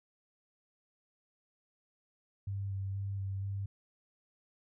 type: tone with vibrato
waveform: sine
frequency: 98 Hz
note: G2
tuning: in tune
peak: -34 dBFS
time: 2.47-3.66 s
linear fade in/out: 5 ms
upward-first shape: square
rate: 2.1 Hz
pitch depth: 15 cents each way
effects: none